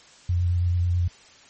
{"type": "tone with vibrato", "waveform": "sine", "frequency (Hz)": 88, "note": "F2", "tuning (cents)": 14, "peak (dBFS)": -19, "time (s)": [0.29, 1.08], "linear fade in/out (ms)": 5, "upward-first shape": "triangle", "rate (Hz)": 9.2, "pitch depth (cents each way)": 28, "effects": ["white hiss -51 dBFS RMS until 1.49 s", "MP3 32 kbps"]}